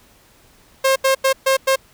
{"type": "tone bursts at uneven times", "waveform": "sawtooth", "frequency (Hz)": 534, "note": "C5", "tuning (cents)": 35, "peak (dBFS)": -9, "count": 5, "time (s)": [[0.84, 0.96], [1.04, 1.15], [1.24, 1.33], [1.46, 1.57], [1.67, 1.76]], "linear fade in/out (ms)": 10, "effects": ["pink hiss -52 dBFS RMS until 1.93 s"]}